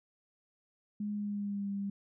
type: tone with pitch glide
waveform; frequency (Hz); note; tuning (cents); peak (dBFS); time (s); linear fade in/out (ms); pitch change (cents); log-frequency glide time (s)
sine; 207.7 to 199.35; G#3 to G3; 0 to +29; -33; 1-1.9; 5; -71; 1.12-1.7
effects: none